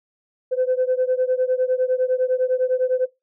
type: beating tone pair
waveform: sine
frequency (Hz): 506 / 515.9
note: B4 / C5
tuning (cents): +42 / -24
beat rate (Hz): 9.9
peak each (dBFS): -19 / -21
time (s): 0.51-3.06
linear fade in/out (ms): 20
effects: noise-tail reverb RT60 0.2 s tail -18 dB re dry + tanh soft clip ceiling -12 dBFS